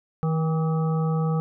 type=harmonic tone with a mistuned harmonic; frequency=159.6 Hz; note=D#3; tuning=44 cents sharp; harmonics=1 / 3 / 5 / 7 / 8; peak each=-21 / -31 / -35 / -38 / -39 dBFS; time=0.23-1.4 s; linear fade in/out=0 ms; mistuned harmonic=7; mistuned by=+56 cents; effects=none